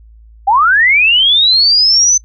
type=linear sweep; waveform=sine; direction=up; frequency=748 to 6160 Hz; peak=-6 dBFS; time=0.47-2.18 s; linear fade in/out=10 ms; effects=noise-tail reverb RT60 0.1 s tail -26 dB re dry + added 55 Hz sine -37 dBFS peak until 2.24 s